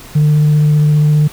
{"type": "tone with vibrato", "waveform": "sine", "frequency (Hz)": 150.1, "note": "D3", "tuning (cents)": 38, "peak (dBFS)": -5, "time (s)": [0.15, 1.28], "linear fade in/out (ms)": 10, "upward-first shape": "sine", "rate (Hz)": 15, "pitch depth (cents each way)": 11, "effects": ["tanh soft clip ceiling -5 dBFS", "pink hiss -35 dBFS RMS until 1.32 s"]}